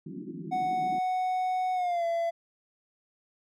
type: band-pass noise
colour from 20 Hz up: pink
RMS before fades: -40 dBFS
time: 0.06-0.99 s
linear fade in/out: 5 ms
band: 150 to 370 Hz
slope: 96 dB/octave
type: tone with pitch glide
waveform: triangle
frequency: 740 to 674.7 Hz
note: F#5 to E5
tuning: 0 to +40 cents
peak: -24 dBFS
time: 0.51-2.31 s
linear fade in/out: 20 ms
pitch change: -160 cents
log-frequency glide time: 1.74-2.05 s
effects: none